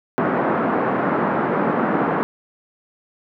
pink band-pass noise, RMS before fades -20 dBFS, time 0.18-2.23 s, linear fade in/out 0 ms, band 180 to 1500 Hz, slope 24 dB/octave, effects none

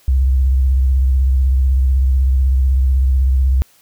sine tone with vibrato, 65.6 Hz, C2, 5 cents sharp, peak -10 dBFS, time 0.08-3.62 s, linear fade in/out 0 ms, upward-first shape sine, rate 16 Hz, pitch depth 78 cents each way, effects white hiss -52 dBFS RMS until 3.81 s

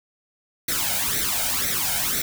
white noise with flanger, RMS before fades -24 dBFS, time 0.68-2.22 s, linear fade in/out 5 ms, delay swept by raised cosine 0.5 to 1.35 ms, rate 2 Hz, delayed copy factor +0.75, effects none

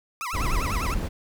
30% pulse tone with vibrato, 1142 Hz, D6, 49 cents flat, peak -26 dBFS, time 0.21-0.94 s, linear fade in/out 0 ms, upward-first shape sine, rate 10 Hz, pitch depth 290 cents each way
brown noise, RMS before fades -26 dBFS, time 0.33-1.09 s, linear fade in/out 20 ms
effects none

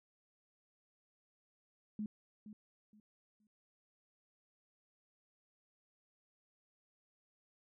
sine tone with echo, 211.9 Hz, G#3, 35 cents sharp, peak -37 dBFS, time 1.99-2.06 s, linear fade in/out 2 ms, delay 470 ms, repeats 3, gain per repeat -12 dB, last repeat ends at 3.47 s, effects none

